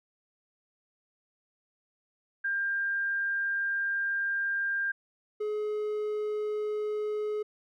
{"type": "tone pair in turn", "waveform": ["sine", "triangle"], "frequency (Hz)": [1597, 423], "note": ["G6", "G#4"], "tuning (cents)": [32, 32], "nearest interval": "octave + major seventh", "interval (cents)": 2300, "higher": "first", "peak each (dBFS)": -27, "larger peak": "neither", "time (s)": [[2.44, 4.92], [5.4, 7.43]], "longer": "first", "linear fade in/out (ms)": 10, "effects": []}